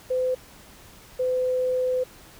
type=tone pair in turn; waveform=sine; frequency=510 / 507.6 Hz; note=C5 / B4; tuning=-44 / +47 cents; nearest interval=unison; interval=9 cents; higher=first; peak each=-21 dBFS; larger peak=neither; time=0.1-0.35 / 1.19-2.04 s; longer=second; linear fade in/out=10 ms; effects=pink hiss -49 dBFS RMS until 2.39 s